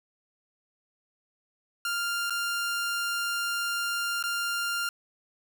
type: tone with dropouts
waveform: sawtooth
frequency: 1396.9 Hz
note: F6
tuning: in tune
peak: -24 dBFS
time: 1.85-4.89 s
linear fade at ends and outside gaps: 2 ms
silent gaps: 2.298-2.305 / 4.227-4.238 s
effects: none